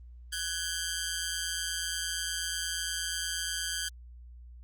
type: ring-modulated tone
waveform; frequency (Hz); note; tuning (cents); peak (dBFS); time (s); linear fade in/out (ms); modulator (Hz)
10% pulse; 1580; G6; +13; -20; 0.32-3.89; 10; 84.2
effects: added 60 Hz sine -46 dBFS peak until 4.63 s + Opus 32 kbps